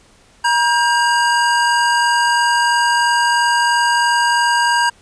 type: tone pair together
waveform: square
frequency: 951.4 / 1600 Hz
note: A#5 / G6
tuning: +35 / +35 cents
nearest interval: major sixth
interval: 900 cents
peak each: -15 / -17 dBFS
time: 0.44-4.9 s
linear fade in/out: 10 ms
effects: pink hiss -50 dBFS RMS until 5.01 s + resampled to 22050 Hz